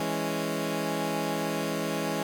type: chord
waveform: 15% pulse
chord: C# minor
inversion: first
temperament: equal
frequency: 164.81 / 207.7 / 277.2 Hz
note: E3 / G#3 / C#4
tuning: 0 / 0 / 0 cents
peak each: -26 dBFS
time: 0-2.23 s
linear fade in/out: 2 ms
effects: none